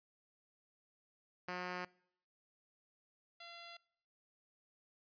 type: tone pair in turn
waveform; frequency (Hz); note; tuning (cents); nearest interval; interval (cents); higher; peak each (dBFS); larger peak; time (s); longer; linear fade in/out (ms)
5% pulse; 180.3 / 684.5; F#3 / F5; -45 / -35; octave + major seventh; 2310; second; -29 / -38; first; 1.48-1.85 / 3.4-3.77; neither; 5
effects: noise-tail reverb RT60 0.7 s tail -24 dB re dry + resampled to 11025 Hz